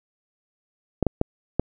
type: clicks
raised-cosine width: 2 ms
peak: -6 dBFS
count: 4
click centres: 1.027 / 1.067 / 1.214 / 1.596 s
effects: none